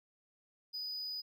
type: tone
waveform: triangle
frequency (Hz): 4969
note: D#8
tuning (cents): -3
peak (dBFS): -37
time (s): 0.73-1.22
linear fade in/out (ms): 20
effects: none